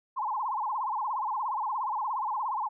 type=tone with vibrato; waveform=sine; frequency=948 Hz; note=A#5; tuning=29 cents sharp; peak=-28 dBFS; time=0.16-2.69 s; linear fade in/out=20 ms; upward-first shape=sine; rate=17 Hz; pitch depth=230 cents each way; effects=none